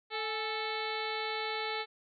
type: harmonic tone with a mistuned harmonic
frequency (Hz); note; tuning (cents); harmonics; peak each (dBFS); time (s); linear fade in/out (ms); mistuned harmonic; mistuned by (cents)
440; A4; 0; 1 / 2 / 3 / 4 / 5 / 6 / 7 / 8 / 9 / 10; -39 / -39 / -42 / -44 / -40 / -47 / -47 / -45 / -43 / -48; 0.1-1.86; 50; 2; -73
effects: none